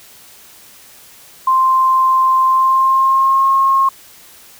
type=tone with pitch glide; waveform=sine; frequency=1046.5 to 1078.4 Hz; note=C6 to C#6; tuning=0 to -48 cents; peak=-9 dBFS; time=1.47-3.89 s; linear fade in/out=5 ms; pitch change=+52 cents; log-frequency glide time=2.46-3.47 s; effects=white hiss -42 dBFS RMS until 4.59 s